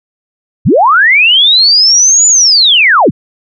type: linear two-way sweep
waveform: sine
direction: up then down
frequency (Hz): 63.2 to 7040 to 63.2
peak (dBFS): -3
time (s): 0.65-3.11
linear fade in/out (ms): 20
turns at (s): 2.27
effects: none